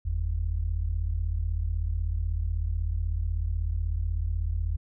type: tone pair together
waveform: sine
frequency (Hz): 46.25 / 82.41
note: F#1 / E2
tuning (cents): 0 / 0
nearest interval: minor seventh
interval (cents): 1000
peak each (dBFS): -28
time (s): 0.05-4.77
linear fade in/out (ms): 10
effects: none